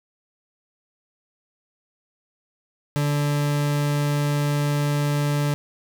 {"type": "tone", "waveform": "40% pulse", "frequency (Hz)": 145.7, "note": "D3", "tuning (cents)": -13, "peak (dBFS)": -19, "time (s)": [2.96, 5.54], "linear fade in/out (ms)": 0, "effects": []}